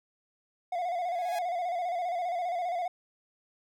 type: tone with vibrato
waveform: triangle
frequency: 705 Hz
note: F5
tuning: 16 cents sharp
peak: -27 dBFS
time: 0.72-2.88 s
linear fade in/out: 5 ms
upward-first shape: square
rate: 15 Hz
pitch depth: 57 cents each way
type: tone with exponential growth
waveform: sawtooth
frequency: 830.6 Hz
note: G#5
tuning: in tune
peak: -30 dBFS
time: 1.01-1.39 s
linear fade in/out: 5 ms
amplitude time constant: 81 ms
effects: none